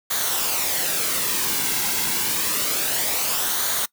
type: noise with flanger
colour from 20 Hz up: white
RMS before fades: -23 dBFS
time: 0.1-3.86 s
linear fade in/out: 10 ms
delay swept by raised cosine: 0.38 to 1.68 ms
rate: 0.28 Hz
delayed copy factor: -0.5
effects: noise-tail reverb RT60 0.1 s tail -22 dB re dry